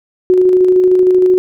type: tone with tremolo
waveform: sine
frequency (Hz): 367.4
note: F#4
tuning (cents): -12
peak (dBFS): -5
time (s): 0.3-1.38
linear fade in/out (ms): 0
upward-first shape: square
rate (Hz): 13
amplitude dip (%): 25
effects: none